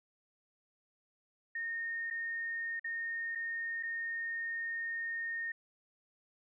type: tone with dropouts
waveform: sine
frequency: 1840 Hz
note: A#6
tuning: 23 cents flat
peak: -35 dBFS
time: 1.55-5.52 s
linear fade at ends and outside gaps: 5 ms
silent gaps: 2.102-2.108 / 2.796-2.843 / 3.351-3.355 / 3.828-3.832 s
effects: none